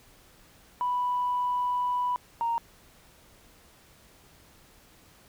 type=tone pair in turn; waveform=sine; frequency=987 / 929 Hz; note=B5 / A#5; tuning=-1 / -6 cents; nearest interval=minor second; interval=105 cents; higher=first; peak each=-24 dBFS; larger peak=neither; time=0.81-2.16 / 2.41-2.58 s; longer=first; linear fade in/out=0 ms; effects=tanh soft clip ceiling -20 dBFS + pink hiss -57 dBFS RMS until 5.28 s